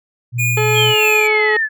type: tone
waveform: sine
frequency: 120.6 Hz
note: B2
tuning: 41 cents flat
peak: -17 dBFS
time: 0.32-0.95 s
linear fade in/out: 50 ms
type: tone with tremolo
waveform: square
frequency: 2443 Hz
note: D#7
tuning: 32 cents flat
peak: -16 dBFS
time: 0.38-1.28 s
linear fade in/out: 20 ms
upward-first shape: sine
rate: 3.2 Hz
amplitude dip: 40%
type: harmonic tone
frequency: 428.2 Hz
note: A4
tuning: 47 cents flat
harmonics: 1 / 2 / 3 / 4 / 5 / 6 / 7 / 8 / 10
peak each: -16 / -22 / -26 / -28 / -30 / -32 / -33 / -34 / -36 dBFS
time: 0.57-1.57 s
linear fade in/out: 5 ms
type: exponential sweep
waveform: sine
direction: down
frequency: 3322 to 1700 Hz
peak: -14 dBFS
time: 0.74-1.69 s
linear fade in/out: 50 ms
effects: none